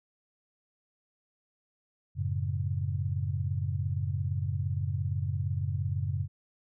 sine chord, F# minor, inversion none, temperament equal, 92.5 / 110 / 138.59 Hz, F#2 / A2 / C#3, 0 / 0 / 0 cents, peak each -31 / -34 / -33 dBFS, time 2.15-6.28 s, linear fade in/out 50 ms, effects none

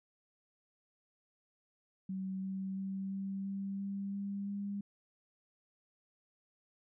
sine tone with pitch steps, 190 / 191.54 / 193.1 / 194.67 / 196.25 / 197.84 / 199.45 / 201.1 Hz, F#3 / G3 / G3 / G3 / G3 / G3 / G3 / G3, +46 / -40 / -26 / -12 / +2 / +16 / +30 / +44 cents, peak -36 dBFS, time 2.09-4.81 s, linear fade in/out 5 ms, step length 340 ms, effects none

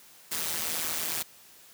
white noise with amplitude modulation, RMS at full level -28 dBFS, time 0.31-1.23 s, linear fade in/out 10 ms, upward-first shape sine, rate 162 Hz, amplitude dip 80%, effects white hiss -54 dBFS RMS until 1.73 s + high-pass 80 Hz 12 dB/octave

